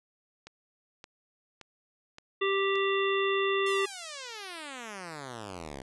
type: click train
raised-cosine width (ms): 0.2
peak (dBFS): -28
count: 5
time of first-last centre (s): 0.47-2.756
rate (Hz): 1.75
type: harmonic tone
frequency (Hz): 392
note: G4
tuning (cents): 0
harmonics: 1 / 3 / 5 / 7 / 9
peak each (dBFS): -27 / -32 / -34 / -35 / -37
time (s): 2.41-3.86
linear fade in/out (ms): 10
type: exponential sweep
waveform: 5% pulse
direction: down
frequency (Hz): 1095 to 63.7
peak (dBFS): -28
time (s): 3.66-5.82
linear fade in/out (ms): 5
effects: resampled to 24000 Hz